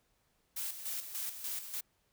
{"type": "noise with tremolo", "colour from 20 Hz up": "blue", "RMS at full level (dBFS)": -38, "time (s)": [0.56, 1.81], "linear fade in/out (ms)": 10, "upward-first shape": "square", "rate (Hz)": 3.4, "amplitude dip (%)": 60, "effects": ["pink hiss -75 dBFS RMS until 2.12 s"]}